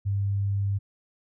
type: tone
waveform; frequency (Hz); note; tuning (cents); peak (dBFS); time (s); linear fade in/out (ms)
sine; 99.6; G2; +28; -23; 0.05-0.79; 20
effects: none